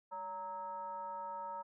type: tone with frequency modulation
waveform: sine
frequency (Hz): 929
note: A#5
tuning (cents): -6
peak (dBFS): -40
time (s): 0.11-1.63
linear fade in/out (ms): 20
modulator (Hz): 362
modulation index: 0.69
effects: none